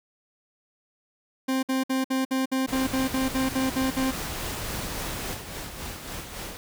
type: tone bursts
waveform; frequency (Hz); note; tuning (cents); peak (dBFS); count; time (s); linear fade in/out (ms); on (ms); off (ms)
40% pulse; 263; C4; +9; -22; 13; 1.48-4.114; 10; 150; 57
type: noise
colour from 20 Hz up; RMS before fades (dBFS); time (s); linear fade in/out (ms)
pink; -34; 2.67-5.35; 20
type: noise with tremolo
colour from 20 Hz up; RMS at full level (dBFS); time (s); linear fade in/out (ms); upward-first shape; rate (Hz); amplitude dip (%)
pink; -35; 4.13-6.57; 0; sine; 3.6; 45
effects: none